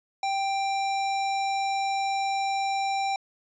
sine tone with sample-and-hold, 784 Hz, G5, in tune, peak -24 dBFS, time 0.23-3.16 s, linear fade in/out 2 ms, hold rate 3150 Hz, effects resampled to 16000 Hz

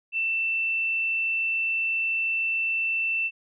sine tone, 2673 Hz, E7, 23 cents sharp, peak -23 dBFS, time 0.12-3.31 s, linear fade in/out 50 ms, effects none

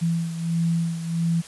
sine beating tone pair, 166.8 / 168.3 Hz, E3 / E3, +21 / +36 cents, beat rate 1.5 Hz, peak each -22 / -28 dBFS, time 0.01-1.42 s, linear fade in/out 20 ms, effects white hiss -43 dBFS RMS until 1.47 s + resampled to 24000 Hz

